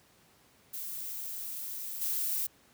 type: noise with level steps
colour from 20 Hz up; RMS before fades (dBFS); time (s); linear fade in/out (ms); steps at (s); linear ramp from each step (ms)
violet; -39 / -32; 0.73-2.47; 10; 2.01; 10
effects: pink hiss -63 dBFS RMS until 2.73 s + high-pass 80 Hz 12 dB/octave